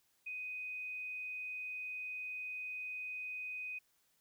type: tone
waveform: sine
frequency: 2500 Hz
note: D#7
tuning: 8 cents sharp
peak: -40 dBFS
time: 0.26-3.79 s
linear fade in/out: 10 ms
effects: white hiss -75 dBFS RMS until 4.2 s